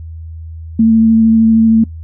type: tone with vibrato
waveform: sine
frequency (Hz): 224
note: A3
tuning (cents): +31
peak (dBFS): -5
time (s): 0.79-1.84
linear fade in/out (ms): 5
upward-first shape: sine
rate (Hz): 13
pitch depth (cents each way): 12
effects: noise-tail reverb RT60 0.1 s tail -21 dB re dry + added 81 Hz sine -25 dBFS peak until 2.03 s